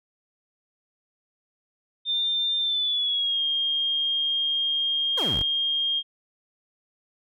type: tone with pitch glide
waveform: sine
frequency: 3598 to 3224 Hz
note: A7 to G7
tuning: +38 to +48 cents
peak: -22 dBFS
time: 2.05-6.03 s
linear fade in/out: 50 ms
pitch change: -190 cents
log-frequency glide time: 2.59-3.42 s
type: exponential sweep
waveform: 20% pulse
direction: down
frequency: 590 to 31.86 Hz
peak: -24 dBFS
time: 5.17-5.43 s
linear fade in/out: 10 ms
effects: none